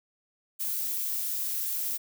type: noise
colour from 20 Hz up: violet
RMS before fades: -31 dBFS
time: 0.59-1.98 s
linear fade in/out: 20 ms
effects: none